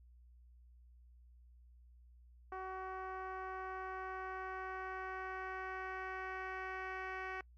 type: tone with low-pass filter sweep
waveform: 10% pulse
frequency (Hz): 376.5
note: F#4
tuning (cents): +30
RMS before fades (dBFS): -44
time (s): 2.52-7.41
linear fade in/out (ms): 2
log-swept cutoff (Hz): 1100 to 2100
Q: 1.4
effects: noise-tail reverb RT60 0.1 s tail -26 dB re dry + added 60 Hz sine -59 dBFS peak until 7.57 s